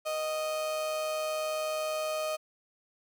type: tone with amplitude modulation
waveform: 35% pulse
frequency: 622 Hz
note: D#5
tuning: 1 cent flat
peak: -27 dBFS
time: 0.05-2.37 s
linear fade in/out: 20 ms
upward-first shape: sine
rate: 139 Hz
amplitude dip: 35%
effects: none